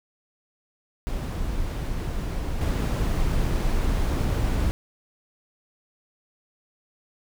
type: noise with level steps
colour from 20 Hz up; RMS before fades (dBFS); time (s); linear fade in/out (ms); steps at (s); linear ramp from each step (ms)
brown; -28 / -23; 1.07-4.71; 0; 2.61; 2
effects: none